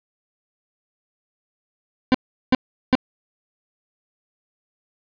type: tone bursts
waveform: 40% pulse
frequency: 256.3 Hz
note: C4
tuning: 36 cents flat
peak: -11 dBFS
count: 3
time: 2.12-2.952 s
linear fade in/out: 0 ms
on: 24 ms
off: 380 ms
effects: resampled to 11025 Hz + 8-bit